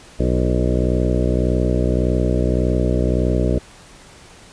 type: harmonic tone with a mistuned harmonic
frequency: 61.74 Hz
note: B1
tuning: in tune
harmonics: 1 / 2 / 3 / 4 / 5 / 6 / 7 / 8 / 9 / 10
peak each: -19 / -22 / -24 / -25 / -26 / -27 / -27 / -28 / -29 / -29 dBFS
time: 0.19-3.59 s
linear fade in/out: 10 ms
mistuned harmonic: 6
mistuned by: -40 cents
effects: pink hiss -44 dBFS RMS until 4.52 s + resampled to 22050 Hz